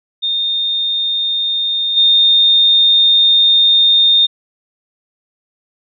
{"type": "tone with level steps", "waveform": "sine", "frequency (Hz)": 3652, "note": "A#7", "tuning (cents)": -36, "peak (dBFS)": [-14, -7], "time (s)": [0.22, 4.27], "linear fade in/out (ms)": 20, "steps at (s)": 1.96, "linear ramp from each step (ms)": 20, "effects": []}